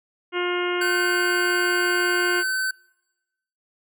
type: harmonic tone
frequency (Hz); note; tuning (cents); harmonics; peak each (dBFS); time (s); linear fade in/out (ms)
355.6; F4; +31; 1 / 2 / 3 / 4 / 5 / 6 / 7 / 8 / 9; -24 / -35 / -31 / -30 / -38 / -31 / -40 / -33 / -41; 0.32-2.44; 50
type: tone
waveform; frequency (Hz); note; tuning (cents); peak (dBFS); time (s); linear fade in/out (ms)
square; 1528; G6; -45; -23; 0.81-2.71; 5
effects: noise-tail reverb RT60 1.0 s tail -25 dB re dry